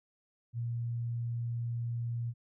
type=tone; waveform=sine; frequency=118 Hz; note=A#2; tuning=22 cents sharp; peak=-32 dBFS; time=0.53-2.34 s; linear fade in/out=50 ms; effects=none